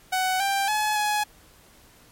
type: tone with pitch steps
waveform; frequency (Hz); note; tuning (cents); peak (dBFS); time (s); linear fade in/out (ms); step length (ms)
sawtooth; 747 / 789 / 851 / 840; F#5 / G5 / G#5 / G#5; +16 / +11 / +42 / +19; -18; 0.12-1.24; 10; 280
effects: pink hiss -54 dBFS RMS until 2.11 s + MP3 64 kbps